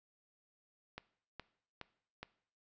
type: click train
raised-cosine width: 0.3 ms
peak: -28 dBFS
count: 4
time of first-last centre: 0.98-2.23 s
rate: 2.4 Hz
effects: noise-tail reverb RT60 0.6 s tail -19 dB re dry + resampled to 16000 Hz